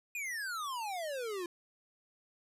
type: exponential sweep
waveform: square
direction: down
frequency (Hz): 2503 to 339.1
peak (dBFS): -37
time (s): 0.15-1.46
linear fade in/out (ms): 2
effects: resampled to 32000 Hz